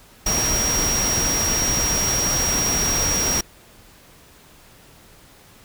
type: tone in noise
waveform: sine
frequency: 5650 Hz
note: F8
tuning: 19 cents sharp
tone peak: -20 dBFS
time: 0.26-3.41 s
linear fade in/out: 5 ms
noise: pink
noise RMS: -24 dBFS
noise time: 0.26-3.41 s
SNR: +1 dB
effects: pink hiss -49 dBFS RMS until 5.64 s